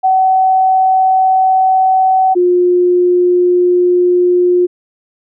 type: tone pair in turn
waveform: sine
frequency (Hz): 756 / 356.8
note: F#5 / F4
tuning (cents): +37 / +37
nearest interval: octave + minor second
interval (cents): 1300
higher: first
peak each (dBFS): -7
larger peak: neither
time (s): 0.03-2.35 / 2.35-4.67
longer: neither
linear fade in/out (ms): 20
effects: none